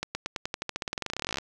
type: accelerating click train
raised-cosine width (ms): 0.2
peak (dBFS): -13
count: 29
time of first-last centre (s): 0.03-1.385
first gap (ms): 120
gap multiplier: 0.92
effects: none